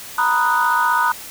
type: chord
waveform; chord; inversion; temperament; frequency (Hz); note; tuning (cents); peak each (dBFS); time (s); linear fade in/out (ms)
sine; B major seventh; third; equal; 932.3 / 987.8 / 1244.5 / 1480; A#5 / B5 / D#6 / F#6; 0 / 0 / 0 / 0; -19; 0.18-1.12; 5
effects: tanh soft clip ceiling -7 dBFS + white hiss -35 dBFS RMS until 1.3 s